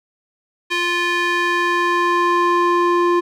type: tone with band-pass filter sweep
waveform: square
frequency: 349.2 Hz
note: F4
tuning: in tune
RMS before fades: -17 dBFS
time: 0.7-3.21 s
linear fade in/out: 20 ms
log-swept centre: 2500 to 720 Hz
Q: 1.5
effects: none